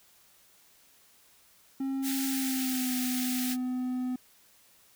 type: tone with pitch glide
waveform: triangle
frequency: 269.1 to 252.5 Hz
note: C4 to B3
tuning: +49 to +39 cents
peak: -27 dBFS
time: 1.8-4.16 s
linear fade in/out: 5 ms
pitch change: -110 cents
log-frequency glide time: 2.27-2.94 s
type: high-pass noise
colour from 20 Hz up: white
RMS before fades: -35 dBFS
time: 2.02-3.57 s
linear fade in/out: 50 ms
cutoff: 1500 Hz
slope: 48 dB/octave
effects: white hiss -61 dBFS RMS until 4.95 s